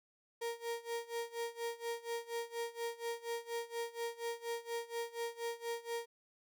35% pulse tone with tremolo, 466.7 Hz, A#4, 2 cents sharp, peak -34 dBFS, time 0.41-6.06 s, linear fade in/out 10 ms, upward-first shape sine, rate 4.2 Hz, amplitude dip 90%, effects none

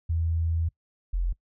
sine tone pair in turn, 82.41 / 43.66 Hz, E2 / F1, 0 / 0 cents, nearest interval major seventh, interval 1100 cents, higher first, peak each -23 dBFS, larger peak neither, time 0.09-0.69 / 1.13-1.33 s, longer first, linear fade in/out 10 ms, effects noise-tail reverb RT60 0.1 s tail -23 dB re dry

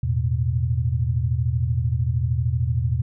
sine chord, E suspended fourth, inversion none, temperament equal with one note detuned, 82.41 / 110.38 / 123.47 Hz, E2 / A2 / B2, 0 / +6 / 0 cents, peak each -24 / -25 / -22 dBFS, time 0.03-3.02 s, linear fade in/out 5 ms, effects none

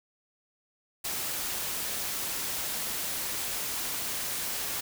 white noise, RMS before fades -33 dBFS, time 1.04-4.81 s, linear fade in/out 10 ms, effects none

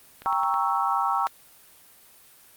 click train, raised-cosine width 0.3 ms, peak -25 dBFS, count 4, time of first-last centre 0.22-0.541 s, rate 9.35 Hz
sine chord, G diminished seventh, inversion none, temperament equal with one note detuned, 789.9 / 932.3 / 1108.7 / 1318.5 Hz, G5 / Bb5 / Db6 / Fb6, +13 / 0 / 0 / 0 cents, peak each -27 dBFS, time 0.26-1.27 s, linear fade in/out 0 ms
effects white hiss -53 dBFS RMS until 2.56 s + Opus 32 kbps

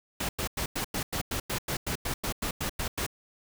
pink noise bursts, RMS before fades -31 dBFS, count 16, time 0.2-3.065 s, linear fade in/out 5 ms, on 90 ms, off 95 ms, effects none

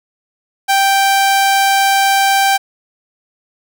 sawtooth tone, 784 Hz, G5, in tune, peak -6 dBFS, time 0.68-2.58 s, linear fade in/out 20 ms, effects none

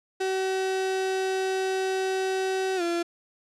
35% pulse tone with pitch glide, 379.6 to 342.1 Hz, F#4 to F4, +44 to -36 cents, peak -23 dBFS, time 0.2-3.03 s, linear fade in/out 10 ms, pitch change -180 cents, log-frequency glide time 2.76-2.82 s, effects low-pass 8000 Hz 12 dB/octave

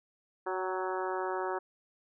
harmonic tone with a mistuned harmonic, 186 Hz, F#3, 9 cents sharp, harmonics 2 / 3 / 4 / 5 / 6 / 7 / 8 / 9, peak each -35 / -40 / -39 / -38 / -42 / -42 / -45 / -46 dBFS, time 0.46-1.59 s, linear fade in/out 10 ms, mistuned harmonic 4, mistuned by +22 cents, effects none

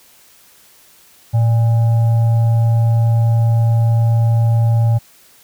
sine tone with frequency modulation, 113.7 Hz, A#2, 43 cents flat, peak -10 dBFS, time 1.33-4.99 s, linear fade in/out 20 ms, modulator 701 Hz, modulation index 0.2, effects white hiss -48 dBFS RMS until 5.43 s

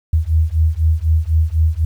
sine beating tone pair, 77.8 / 81.8 Hz, D#2 / E2, 0 / -13 cents, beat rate 4 Hz, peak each -15 dBFS, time 0.13-1.85 s, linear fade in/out 5 ms, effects 8-bit

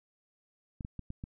clicks, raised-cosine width 5 ms, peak -27 dBFS, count 5, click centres 0.808 / 0.849 / 0.993 / 1.104 / 1.239 s, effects none

